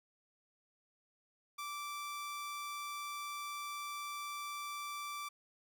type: tone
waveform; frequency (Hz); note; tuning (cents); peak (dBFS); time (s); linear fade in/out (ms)
sawtooth; 1168; D6; -10; -37; 1.58-5.29; 10
effects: none